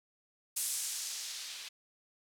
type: noise with low-pass filter sweep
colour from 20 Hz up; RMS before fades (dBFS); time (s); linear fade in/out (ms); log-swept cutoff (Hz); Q
violet; -39; 0.56-1.69; 10; 9900 to 3400; 1.1
effects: none